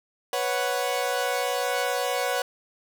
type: chord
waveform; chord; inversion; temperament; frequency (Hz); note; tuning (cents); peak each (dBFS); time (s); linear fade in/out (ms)
sawtooth; B suspended second; none; equal; 493.9 / 554.4 / 740; B4 / C#5 / F#5; 0 / 0 / 0; -25; 0.33-2.42; 2
effects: none